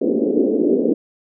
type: band-pass noise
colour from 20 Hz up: white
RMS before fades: -17 dBFS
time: 0.01-0.94 s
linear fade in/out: 10 ms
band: 220 to 470 Hz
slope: 48 dB/octave
effects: none